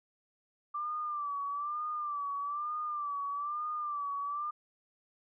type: tone with vibrato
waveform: sine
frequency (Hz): 1174.7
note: D6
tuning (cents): 0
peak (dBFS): -33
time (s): 0.74-4.51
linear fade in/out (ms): 10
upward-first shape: sine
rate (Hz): 1.1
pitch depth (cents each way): 69
effects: none